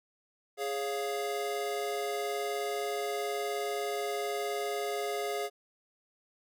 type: chord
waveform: square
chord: Db major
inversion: second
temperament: equal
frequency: 415.3 / 554.4 / 698.5 Hz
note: Ab4 / Db5 / F5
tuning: 0 / 0 / 0 cents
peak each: -35 / -40 / -37 dBFS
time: 0.57-5.5 s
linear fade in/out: 50 ms
effects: none